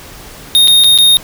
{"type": "tone with dropouts", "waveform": "square", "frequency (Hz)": 3700, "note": "A#7", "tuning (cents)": -14, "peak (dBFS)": -5, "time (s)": [0.55, 1.17], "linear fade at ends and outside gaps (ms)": 0, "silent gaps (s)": [[0.675, 0.681], [0.838, 0.843], [0.977, 0.986]], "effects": ["pink hiss -33 dBFS RMS until 1.23 s"]}